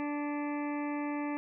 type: harmonic tone with a mistuned harmonic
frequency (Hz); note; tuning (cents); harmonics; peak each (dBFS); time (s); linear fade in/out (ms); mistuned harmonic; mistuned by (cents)
292.6; D4; -6; 1 / 2 / 3 / 4 / 6 / 7 / 8 / 9; -33 / -43 / -41 / -46 / -49 / -48 / -49 / -54; 0-1.37; 0; 6; -16
effects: none